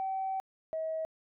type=tone pair in turn; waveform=sine; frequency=767 / 639.2 Hz; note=G5 / D#5; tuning=-38 / +47 cents; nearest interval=minor third; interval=315 cents; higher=first; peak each=-30 / -31 dBFS; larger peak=first; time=0-0.4 / 0.73-1.05 s; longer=first; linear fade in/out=0 ms; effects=tanh soft clip ceiling -26 dBFS